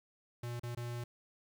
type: tone with dropouts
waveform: square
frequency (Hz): 119.9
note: A#2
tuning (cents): +49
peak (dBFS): -39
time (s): 0.43-1.04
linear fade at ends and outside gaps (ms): 5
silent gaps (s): 0.597-0.633 / 0.75-0.771
effects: 12-bit